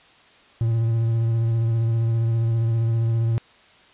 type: tone with vibrato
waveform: triangle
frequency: 114.5 Hz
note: A#2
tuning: 31 cents flat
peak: -16 dBFS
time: 0.61-3.38 s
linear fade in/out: 0 ms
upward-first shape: sine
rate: 15 Hz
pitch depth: 23 cents each way
effects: white hiss -52 dBFS RMS until 3.93 s + resampled to 8000 Hz